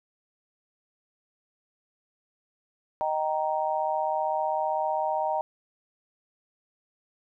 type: chord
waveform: sine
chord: Eb major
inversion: none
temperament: just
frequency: 622.3 / 777.8 / 933.4 Hz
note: Eb5 / G5 / Bb5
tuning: 0 / -14 / +2 cents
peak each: -29 dBFS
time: 3.01-5.41 s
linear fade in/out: 0 ms
effects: none